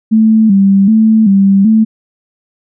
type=tone with vibrato; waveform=sine; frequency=207.7 Hz; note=G#3; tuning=in tune; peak=-4 dBFS; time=0.11-1.85 s; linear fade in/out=20 ms; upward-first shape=square; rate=1.3 Hz; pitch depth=100 cents each way; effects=none